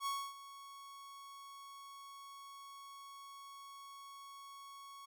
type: tone with ADSR envelope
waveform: 45% pulse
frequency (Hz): 1108.7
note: C#6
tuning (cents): 0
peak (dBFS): -35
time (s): 0-5.06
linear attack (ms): 63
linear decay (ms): 270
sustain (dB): -16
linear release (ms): 12
effects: none